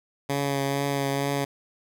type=tone with vibrato; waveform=10% pulse; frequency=139.7 Hz; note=C#3; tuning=14 cents sharp; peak=-16 dBFS; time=0.29-1.45 s; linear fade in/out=10 ms; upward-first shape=triangle; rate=2.2 Hz; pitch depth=21 cents each way; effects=none